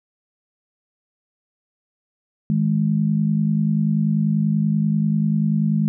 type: tone pair together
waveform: sine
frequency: 159.4 / 209.7 Hz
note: D#3 / G#3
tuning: +42 / +17 cents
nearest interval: perfect fourth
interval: 475 cents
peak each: -19 dBFS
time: 2.5-5.88 s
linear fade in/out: 0 ms
effects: none